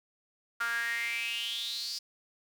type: tone with high-pass filter sweep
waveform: sawtooth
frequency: 233.1 Hz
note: A#3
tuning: in tune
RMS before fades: -34 dBFS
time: 0.6-1.99 s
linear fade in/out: 10 ms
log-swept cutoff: 1400 to 5000 Hz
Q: 8.8
effects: none